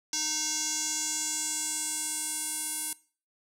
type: tone with band-pass filter sweep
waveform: square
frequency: 308.3 Hz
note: D#4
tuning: 16 cents flat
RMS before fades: -32 dBFS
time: 0.13-2.93 s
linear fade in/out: 2 ms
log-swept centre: 5900 to 10000 Hz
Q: 3.6
effects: noise-tail reverb RT60 0.4 s tail -21 dB re dry